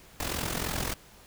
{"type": "noise with amplitude modulation", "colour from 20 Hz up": "pink", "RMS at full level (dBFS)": -29, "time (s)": [0.2, 0.94], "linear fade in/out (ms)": 2, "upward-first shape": "sine", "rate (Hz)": 43.2, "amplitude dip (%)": 70, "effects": ["pink hiss -54 dBFS RMS until 1.26 s"]}